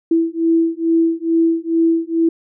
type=beating tone pair; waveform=sine; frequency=328.8 / 331.1 Hz; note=E4 / E4; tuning=-4 / +8 cents; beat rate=2.3 Hz; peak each=-16 dBFS; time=0.11-2.29 s; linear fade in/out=5 ms; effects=none